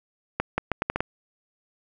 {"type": "accelerating click train", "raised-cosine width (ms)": 0.5, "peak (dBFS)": -8, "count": 7, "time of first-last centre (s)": [0.4, 1.005], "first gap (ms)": 180, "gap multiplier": 0.76, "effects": []}